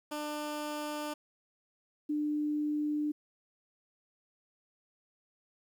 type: tone pair in turn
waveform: 15% pulse / sine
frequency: 298.6 / 298.6 Hz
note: D4 / D4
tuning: +29 / +29 cents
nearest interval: unison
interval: 0 cents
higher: neither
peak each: -29 / -29 dBFS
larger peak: neither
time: 0.11-1.14 / 2.09-3.12 s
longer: neither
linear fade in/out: 10 ms
effects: 11-bit